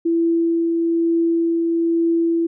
sine tone with tremolo, 333.9 Hz, E4, 22 cents sharp, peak -14 dBFS, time 0.05-2.47 s, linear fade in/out 10 ms, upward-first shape triangle, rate 1.1 Hz, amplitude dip 25%, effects none

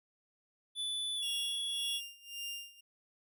square tone with pitch glide, 3480 to 3367 Hz, A7 to G#7, -20 to +23 cents, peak -35 dBFS, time 0.75-2.01 s, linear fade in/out 50 ms, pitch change -57 cents, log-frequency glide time 1.15-1.27 s
sawtooth tone with tremolo, 2800 Hz, F7, 4 cents sharp, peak -35 dBFS, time 1.22-2.81 s, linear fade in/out 10 ms, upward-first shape sine, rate 1.8 Hz, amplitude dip 90%
effects none

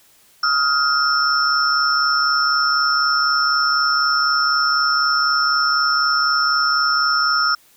sine tone cluster, 1263 / 1407 / 5370 Hz, D#6 / F6 / E8, +26 / +12 / +31 cents, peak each -19 dBFS, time 0.43-7.55 s, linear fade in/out 5 ms, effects white hiss -53 dBFS RMS until 7.76 s

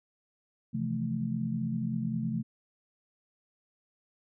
sine chord, F major seventh, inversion second, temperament equal, 130.81 / 164.81 / 174.61 / 220 Hz, C3 / E3 / F3 / A3, 0 / 0 / 0 / 0 cents, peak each -35 / -37 / -37 / -32 dBFS, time 0.73-2.43 s, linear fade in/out 20 ms, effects none

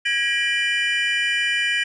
triangle tone cluster, 1649 / 1912 / 2383 / 2984 Hz, G#6 / A#6 / D7 / F#7, -13 / +43 / +25 / +14 cents, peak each -23 dBFS, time 0.05-1.84 s, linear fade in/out 10 ms, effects resampled to 22050 Hz

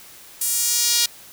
sawtooth tone with high-pass filter sweep, 474.3 Hz, A#4, 30 cents sharp, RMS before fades -20 dBFS, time 0.41-1.06 s, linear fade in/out 5 ms, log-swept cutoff 9300 to 4300 Hz, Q 1.4, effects white hiss -44 dBFS RMS until 1.32 s

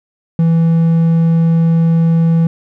triangle tone, 165.1 Hz, E3, 3 cents sharp, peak -6 dBFS, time 0.39-2.47 s, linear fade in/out 2 ms, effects none

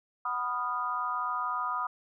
harmonic tone with a mistuned harmonic, 246.9 Hz, B3, in tune, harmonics 3 / 4 / 5 / 6, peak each -40 / -34 / -31 / -41 dBFS, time 0.25-1.87 s, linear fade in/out 5 ms, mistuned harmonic 6, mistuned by -100 cents, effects none

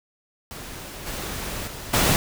pink noise with level steps, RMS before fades -37 / -31 / -36 / -19 dBFS, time 0.51-2.16 s, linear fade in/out 0 ms, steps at 1.06 / 1.67 / 1.93 s, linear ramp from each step 10 ms, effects none

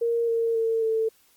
sine tone with pitch steps, 466.2 / 459 / 451.9 / 444.9 Hz, A#4 / A#4 / A4 / A4, 0 / -27 / +46 / +19 cents, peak -21 dBFS, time 0.01-1.09 s, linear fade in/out 10 ms, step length 270 ms, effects white hiss -61 dBFS RMS until 1.36 s + Opus 32 kbps

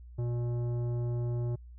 sine tone with tanh clipping, 120 Hz, B2, 49 cents flat, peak -31 dBFS, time 0.18-1.56 s, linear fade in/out 10 ms, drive 12 dB, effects added 60 Hz sine -46 dBFS peak until 1.78 s

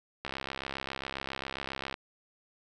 click train, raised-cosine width 0.3 ms, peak -19 dBFS, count 115, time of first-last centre 0.25-1.941 s, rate 67.4 Hz, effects none

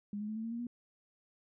sine tone with pitch steps, 205.1 / 210.6 / 216.3 / 222.1 / 228.1 / 234.2 / 240.5 Hz, G#3 / G#3 / A3 / A3 / A#3 / A#3 / B3, -21 / +24 / -29 / +16 / -37 / +8 / -46 cents, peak -36 dBFS, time 0.13-0.669 s, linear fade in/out 2 ms, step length 77 ms, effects none

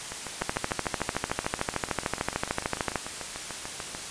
two click trains, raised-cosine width 0.5 ms, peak -19 / -10 dBFS, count 27 / 35, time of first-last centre 0.12-3.949 / 0.42-2.957 s, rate 6.79 / 13.4 Hz, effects white hiss -37 dBFS RMS until 4.1 s + resampled to 22050 Hz

